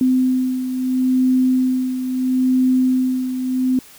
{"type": "beating tone pair", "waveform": "sine", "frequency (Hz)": [256.4, 257.15], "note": ["C4", "C4"], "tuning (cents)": [-35, -30], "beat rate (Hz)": 0.75, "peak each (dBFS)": [-15, -22], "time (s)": [0.01, 3.79], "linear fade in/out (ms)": 2, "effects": ["white hiss -44 dBFS RMS until 3.98 s"]}